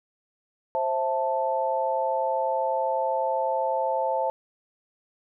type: chord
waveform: sine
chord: A minor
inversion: first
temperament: just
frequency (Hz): 528 / 660 / 880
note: C5 / E5 / A5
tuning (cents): +16 / +2 / 0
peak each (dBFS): -27 / -29 / -26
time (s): 0.75-4.3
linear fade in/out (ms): 0
effects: none